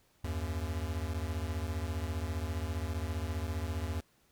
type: beating tone pair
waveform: square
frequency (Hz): 77.78 / 92.78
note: D#2 / F#2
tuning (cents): 0 / +5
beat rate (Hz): 15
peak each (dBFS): -36 / -38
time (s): 0.24-4.01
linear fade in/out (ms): 5
effects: pink hiss -69 dBFS RMS until 4.31 s